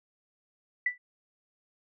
sine tone with exponential decay, 1975.5 Hz, B6, in tune, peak -21 dBFS, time 0.86-0.98 s, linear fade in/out 5 ms, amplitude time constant 25 ms, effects none

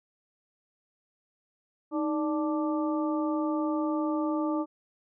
harmonic tone with a mistuned harmonic, 293.7 Hz, D4, in tune, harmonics 1 / 2 / 3 / 4, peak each -27 / -34 / -37 / -37 dBFS, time 1.91-4.66 s, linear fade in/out 50 ms, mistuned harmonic 1, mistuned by +96 cents, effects none

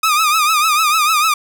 sawtooth tone with vibrato, 1244.5 Hz, D#6, in tune, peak -8 dBFS, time 0.03-1.34 s, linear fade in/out 5 ms, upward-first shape triangle, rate 6.7 Hz, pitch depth 110 cents each way, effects none

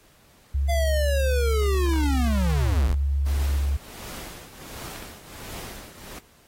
sine tone with pitch glide, 69.3 to 69.86 Hz, C#2 to C#2, 0 to +14 cents, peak -20 dBFS, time 0.54-3.77 s, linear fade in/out 10 ms, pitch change +14 cents, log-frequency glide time 2.64-2.76 s
square linear sweep, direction down, 692 to 31.14 Hz, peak -25 dBFS, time 0.68-2.95 s, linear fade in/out 20 ms
pink noise with tremolo, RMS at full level -37 dBFS, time 3.26-6.19 s, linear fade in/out 5 ms, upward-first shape triangle, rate 1.4 Hz, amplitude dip 75%
clicks, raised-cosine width 0.3 ms, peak -22 dBFS, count 2, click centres 4.96 / 5.026 s
effects pink hiss -57 dBFS RMS until 6.47 s + AAC 48 kbps

